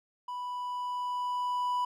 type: tone with level ramp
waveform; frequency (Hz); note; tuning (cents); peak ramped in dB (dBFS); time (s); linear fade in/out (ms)
triangle; 987.8; B5; 0; -33 to -25; 0.28-1.85; 5
effects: none